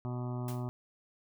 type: harmonic tone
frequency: 123.47 Hz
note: B2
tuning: in tune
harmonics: 1 / 2 / 3 / 5 / 6 / 7 / 8 / 9 / 10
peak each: -35 / -41 / -45 / -49 / -51 / -52 / -53 / -54 / -55 dBFS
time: 0.05-0.69 s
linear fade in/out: 0 ms
type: noise with exponential decay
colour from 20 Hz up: white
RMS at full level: -44 dBFS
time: 0.48-0.69 s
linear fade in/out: 2 ms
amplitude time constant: 44 ms
effects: none